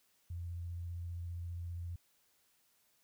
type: tone with vibrato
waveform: sine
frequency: 86.2 Hz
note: F2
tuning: 22 cents flat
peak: -39 dBFS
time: 0.3-1.96 s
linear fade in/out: 5 ms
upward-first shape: square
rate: 15 Hz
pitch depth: 14 cents each way
effects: white hiss -73 dBFS RMS until 3.03 s